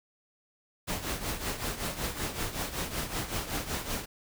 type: noise with tremolo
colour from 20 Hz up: pink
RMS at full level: -31 dBFS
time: 0.87-4.06 s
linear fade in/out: 20 ms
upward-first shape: triangle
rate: 5.3 Hz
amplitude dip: 75%
effects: none